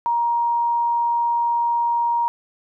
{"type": "tone", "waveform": "sine", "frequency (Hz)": 942, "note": "A#5", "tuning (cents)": 18, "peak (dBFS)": -17, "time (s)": [0.06, 2.28], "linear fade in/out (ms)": 0, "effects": []}